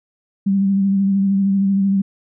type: tone with vibrato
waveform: sine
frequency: 196 Hz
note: G3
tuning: in tune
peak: -13 dBFS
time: 0.46-2.02 s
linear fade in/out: 10 ms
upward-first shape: sine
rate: 13 Hz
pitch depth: 27 cents each way
effects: none